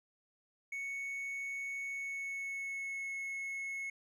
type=tone with pitch glide; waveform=triangle; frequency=2217 to 2186 Hz; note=C#7 to C#7; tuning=0 to -25 cents; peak=-36 dBFS; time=0.72-3.9 s; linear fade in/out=5 ms; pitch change=-25 cents; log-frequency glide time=1.86-3.16 s; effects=none